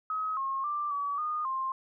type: tone with pitch steps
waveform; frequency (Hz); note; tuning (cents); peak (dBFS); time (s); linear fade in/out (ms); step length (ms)
sine; 1272 / 1079 / 1181 / 1141 / 1226 / 1056; D#6 / C#6 / D6 / C#6 / D#6 / C6; +38 / -47 / +9 / +50 / -26 / +16; -29; 0.1-1.72; 2; 270
effects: none